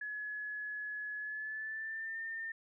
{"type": "tone with pitch glide", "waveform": "sine", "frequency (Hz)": [1697, 1808.3], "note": ["G#6", "A6"], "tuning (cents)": [37, 47], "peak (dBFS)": -38, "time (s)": [0.01, 2.52], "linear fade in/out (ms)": 5, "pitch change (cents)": 110, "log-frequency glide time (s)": [1.18, 2.18], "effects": []}